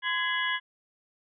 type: tone cluster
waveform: sine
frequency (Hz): 1024 / 1668 / 2039 / 2949 / 3342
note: C6 / G#6 / C7 / F#7 / G#7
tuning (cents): -38 / +7 / -45 / -6 / +10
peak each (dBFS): -33 / -29 / -33 / -36 / -35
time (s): 0.02-0.6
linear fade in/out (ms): 50
effects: none